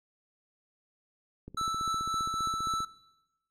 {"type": "click train", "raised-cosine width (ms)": 3, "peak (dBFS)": -30, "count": 21, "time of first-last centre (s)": [1.48, 2.805], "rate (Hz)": 15.1}
{"type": "tone with tremolo", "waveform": "square", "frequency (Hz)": 1318.5, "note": "E6", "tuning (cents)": 0, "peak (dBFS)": -29, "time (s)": [1.57, 2.85], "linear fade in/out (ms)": 5, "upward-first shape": "triangle", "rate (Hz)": 3.7, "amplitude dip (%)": 40}
{"effects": ["noise-tail reverb RT60 1.0 s tail -19 dB re dry", "low-pass 8000 Hz 12 dB/octave"]}